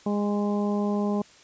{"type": "harmonic tone with a mistuned harmonic", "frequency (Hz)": 205.2, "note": "G#3", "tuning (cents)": -21, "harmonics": [1, 2, 3, 4, 5], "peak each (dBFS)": [-24, -30, -34, -36, -38], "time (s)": [0.06, 1.22], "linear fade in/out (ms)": 5, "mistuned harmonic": 5, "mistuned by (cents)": 19, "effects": ["white hiss -53 dBFS RMS until 1.43 s", "resampled to 16000 Hz"]}